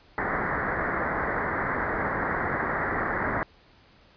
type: low-pass noise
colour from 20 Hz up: white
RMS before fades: -28 dBFS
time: 0.18-3.43 s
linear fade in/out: 0 ms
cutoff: 2000 Hz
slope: 96 dB/octave
effects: pink hiss -57 dBFS RMS until 4.16 s + resampled to 11025 Hz